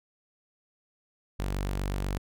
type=tone; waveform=sawtooth; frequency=48.1 Hz; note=G1; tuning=32 cents flat; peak=-25 dBFS; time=1.39-2.18 s; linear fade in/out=10 ms; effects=none